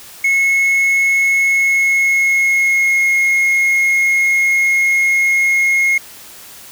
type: tone with pitch glide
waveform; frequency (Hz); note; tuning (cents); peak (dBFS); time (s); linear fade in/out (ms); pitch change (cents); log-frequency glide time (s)
triangle; 2183 to 2155; C#7 to C#7; -27 to -49; -9; 0.24-5.98; 5; -22; 1.4-3.11
effects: white hiss -37 dBFS RMS until 6.71 s